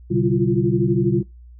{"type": "tone cluster", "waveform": "sine", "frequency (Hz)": [124.3, 142.7, 192.4, 340, 352.3], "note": ["B2", "D3", "G3", "F4", "F4"], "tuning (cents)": [12, -49, -32, -46, 15], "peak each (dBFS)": -22, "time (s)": [0.1, 1.23], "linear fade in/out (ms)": 20, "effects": ["noise-tail reverb RT60 0.2 s tail -22 dB re dry", "added 60 Hz sine -40 dBFS peak until 1.59 s"]}